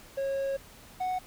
triangle tone pair in turn, 546 / 739.2 Hz, C#5 / F#5, -26 / -2 cents, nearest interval perfect fourth, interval 524 cents, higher second, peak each -26 dBFS, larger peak neither, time 0.17-0.57 / 1-1.19 s, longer first, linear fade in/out 10 ms, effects pink hiss -52 dBFS RMS until 1.26 s

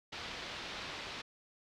white low-pass noise, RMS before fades -44 dBFS, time 0.12-1.22 s, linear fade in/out 10 ms, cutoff 4300 Hz, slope 24 dB/octave, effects none

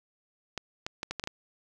clicks, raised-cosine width 0.2 ms, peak -16 dBFS, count 7, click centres 0.577 / 0.865 / 1.031 / 1.11 / 1.197 / 1.239 / 1.274 s, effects none

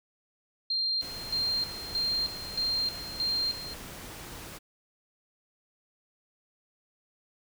sine tone with tremolo, 4186 Hz, C8, in tune, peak -26 dBFS, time 0.7-3.74 s, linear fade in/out 5 ms, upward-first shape square, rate 1.6 Hz, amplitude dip 75%
pink noise, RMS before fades -43 dBFS, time 1.01-4.59 s, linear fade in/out 20 ms
effects none

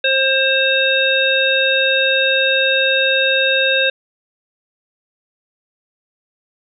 harmonic tone, 532 Hz, C5, 29 cents sharp, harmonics 1 / 3 / 5 / 7, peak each -18 / -18 / -18 / -18 dBFS, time 0.04-3.9 s, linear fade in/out 5 ms, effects none

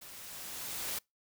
white noise with level ramp, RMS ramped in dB -50 to -36 dBFS, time 0.01-0.99 s, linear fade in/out 10 ms, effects noise-tail reverb RT60 0.2 s tail -26 dB re dry

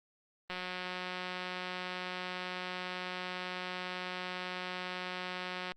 click train, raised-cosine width 0.3 ms, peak -23 dBFS, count 951, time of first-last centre 0.5-5.72 s, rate 182 Hz, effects Opus 32 kbps

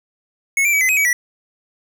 square tone with pitch steps, 2194 / 2353 / 2279 / 2037 / 2528 / 2276 / 1947 Hz, C#7 / D7 / C#7 / C7 / D#7 / C#7 / B6, -18 / +3 / +47 / -47 / +27 / +45 / -25 cents, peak -14 dBFS, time 0.57-1.13 s, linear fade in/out 2 ms, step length 80 ms, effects none

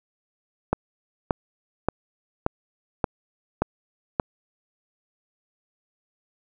click train, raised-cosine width 1 ms, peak -6 dBFS, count 7, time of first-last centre 0.73-4.198 s, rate 1.73 Hz, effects none

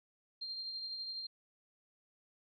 sine tone with tremolo, 4186 Hz, C8, in tune, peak -38 dBFS, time 0.41-1.27 s, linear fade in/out 10 ms, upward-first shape triangle, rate 12 Hz, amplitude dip 40%, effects none

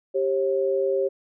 sine tone pair together, 392 / 540.2 Hz, G4 / C#5, 0 / -45 cents, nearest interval tritone, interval 555 cents, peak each -23 dBFS, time 0.14-1.09 s, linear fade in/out 20 ms, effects none

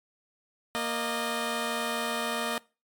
10% pulse tone pair together, 233.1 / 614.6 Hz, A#3 / D#5, 0 / -21 cents, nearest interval octave + perfect fourth, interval 1679 cents, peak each -23 dBFS, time 0.75-2.58 s, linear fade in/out 0 ms, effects noise-tail reverb RT60 0.3 s tail -22 dB re dry + MP3 96 kbps

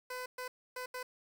15% pulse tone bursts at uneven times, 504 Hz, B4, 35 cents sharp, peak -33 dBFS, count 4, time 0.1-0.26 / 0.38-0.48 / 0.76-0.86 / 0.94-1.03 s, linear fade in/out 5 ms, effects 10-bit

